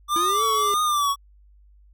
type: tone with vibrato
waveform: square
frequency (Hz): 1174.7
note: D6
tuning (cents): 0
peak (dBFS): -20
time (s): 0.08-1.16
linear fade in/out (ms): 50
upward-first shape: triangle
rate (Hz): 1.7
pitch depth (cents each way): 93
type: exponential two-way sweep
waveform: square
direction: up then down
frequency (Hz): 329.6 to 450 to 405.5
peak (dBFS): -28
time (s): 0.16-0.74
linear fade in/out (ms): 0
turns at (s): 0.44
effects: added 50 Hz sine -50 dBFS peak until 1.93 s